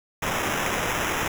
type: noise with sample-and-hold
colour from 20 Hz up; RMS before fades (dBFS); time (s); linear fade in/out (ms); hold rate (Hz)
blue; -26; 0.22-1.28; 5; 4410
effects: none